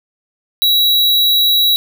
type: tone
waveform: square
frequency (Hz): 3887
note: B7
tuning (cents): -28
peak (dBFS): -10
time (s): 0.62-1.76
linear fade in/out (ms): 0
effects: none